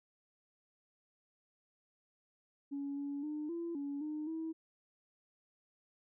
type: tone with pitch steps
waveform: sine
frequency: 281.1 / 283.5 / 301.3 / 338.4 / 283.3 / 304.2 / 322.5 Hz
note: C#4 / C#4 / D4 / E4 / C#4 / D#4 / E4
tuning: +24 / +39 / +44 / +45 / +38 / -39 / -38 cents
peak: -36 dBFS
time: 2.71-4.53 s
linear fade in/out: 20 ms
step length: 260 ms
effects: tanh soft clip ceiling -33 dBFS